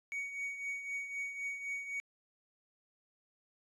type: tone with tremolo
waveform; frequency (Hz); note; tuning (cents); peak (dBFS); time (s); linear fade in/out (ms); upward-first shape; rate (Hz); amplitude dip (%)
triangle; 2243; C#7; +20; -33; 0.12-2; 0; triangle; 3.9; 65
effects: resampled to 24000 Hz